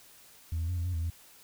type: tone with pitch steps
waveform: sine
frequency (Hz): 82.1 / 82.8 / 89.6 / 85.2 / 90.5 / 81.8 / 83.7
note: E2 / E2 / F2 / F2 / F#2 / E2 / E2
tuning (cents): -6 / +8 / +45 / -42 / -38 / -13 / +27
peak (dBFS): -27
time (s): 0.52-1.101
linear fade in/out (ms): 5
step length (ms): 83
effects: tanh soft clip ceiling -27 dBFS + white hiss -56 dBFS RMS until 1.43 s